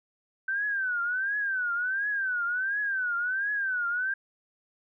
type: tone with vibrato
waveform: sine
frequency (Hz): 1533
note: G6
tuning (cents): -39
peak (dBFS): -26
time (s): 0.48-4.14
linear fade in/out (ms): 5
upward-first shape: triangle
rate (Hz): 1.4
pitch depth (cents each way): 180
effects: none